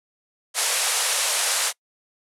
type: band-pass noise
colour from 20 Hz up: white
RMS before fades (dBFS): -23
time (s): 0.54-1.73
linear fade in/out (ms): 50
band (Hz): 470 to 11000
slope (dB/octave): 48
effects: noise-tail reverb RT60 0.1 s tail -25 dB re dry